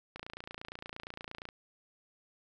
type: click train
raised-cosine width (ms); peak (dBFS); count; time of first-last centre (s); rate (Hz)
0.3; -26; 39; 0.16-1.489; 28.6
effects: none